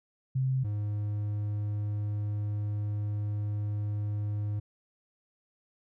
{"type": "tone pair in turn", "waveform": ["sine", "triangle"], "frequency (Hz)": [131.1, 104.05], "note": ["C3", "G#2"], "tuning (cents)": [4, 4], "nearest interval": "major third", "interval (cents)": 400, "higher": "first", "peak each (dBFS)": [-25, -27], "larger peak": "first", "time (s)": [[0.35, 0.64], [0.64, 4.6]], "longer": "second", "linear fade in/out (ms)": 10, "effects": []}